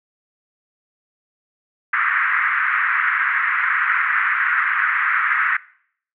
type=band-pass noise; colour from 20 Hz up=white; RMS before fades=-19 dBFS; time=1.93-5.57 s; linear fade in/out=5 ms; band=1200 to 2000 Hz; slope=48 dB/octave; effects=noise-tail reverb RT60 0.6 s tail -21 dB re dry